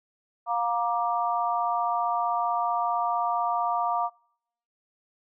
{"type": "harmonic tone", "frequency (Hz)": 235.5, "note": "A#3", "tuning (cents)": 18, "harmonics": [3, 4, 5], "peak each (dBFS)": [-27, -28, -29], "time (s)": [0.46, 4.1], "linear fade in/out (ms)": 50, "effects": ["noise-tail reverb RT60 0.7 s tail -26 dB re dry"]}